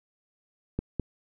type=clicks; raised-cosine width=3 ms; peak=-15 dBFS; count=2; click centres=0.79 / 0.997 s; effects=none